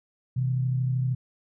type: tone pair together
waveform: sine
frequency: 126.75 / 159.7 Hz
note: B2 / D#3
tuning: +45 / +45 cents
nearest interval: major third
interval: 400 cents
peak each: -23 / -33 dBFS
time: 0.36-1.15 s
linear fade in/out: 10 ms
effects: none